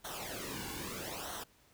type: noise with flanger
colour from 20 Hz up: pink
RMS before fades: -42 dBFS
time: 0.04-1.44 s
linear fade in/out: 10 ms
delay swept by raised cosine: 0.41 to 1.61 ms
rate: 0.78 Hz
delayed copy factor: -0.75
effects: pink hiss -66 dBFS RMS until 1.73 s